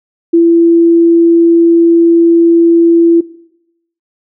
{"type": "tone", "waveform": "sine", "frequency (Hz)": 336.2, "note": "E4", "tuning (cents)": 34, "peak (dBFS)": -3, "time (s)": [0.33, 3.21], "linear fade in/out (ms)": 10, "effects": ["noise-tail reverb RT60 0.8 s tail -19 dB re dry"]}